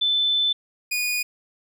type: tone pair in turn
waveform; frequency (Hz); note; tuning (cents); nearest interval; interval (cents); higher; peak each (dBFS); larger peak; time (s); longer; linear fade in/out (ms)
sine / sawtooth; 3520 / 2460; A7 / D#7; 0 / -20; tritone; 620; first; -18 / -19; first; 0.01-0.53 / 0.91-1.23; first; 10
effects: none